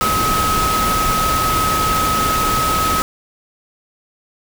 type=tone in noise; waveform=sine; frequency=1277 Hz; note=D#6; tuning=45 cents sharp; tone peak=-16 dBFS; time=0.01-3.02 s; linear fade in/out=0 ms; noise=pink; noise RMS=-20 dBFS; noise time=0.01-3.02 s; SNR=+1 dB; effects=none